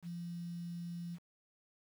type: tone with quantisation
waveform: sine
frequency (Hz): 172.1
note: F3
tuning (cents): -25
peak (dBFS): -40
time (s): 0.02-1.19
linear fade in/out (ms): 50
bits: 10
effects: none